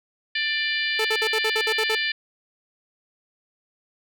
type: harmonic tone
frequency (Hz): 591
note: D5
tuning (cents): +11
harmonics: 3 / 4 / 5 / 6 / 7 / 8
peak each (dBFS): -26 / -28 / -30 / -32 / -33 / -34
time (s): 0.35-2.12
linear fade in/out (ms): 5
type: tone bursts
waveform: sawtooth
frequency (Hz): 438.8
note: A4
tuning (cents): -5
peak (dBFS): -19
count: 9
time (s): 0.99-1.952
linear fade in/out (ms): 5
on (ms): 58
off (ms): 55
effects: none